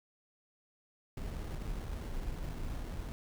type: noise with sample-and-hold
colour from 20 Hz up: brown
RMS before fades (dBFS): -39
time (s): 1.17-3.12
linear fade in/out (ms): 0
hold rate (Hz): 2450
effects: none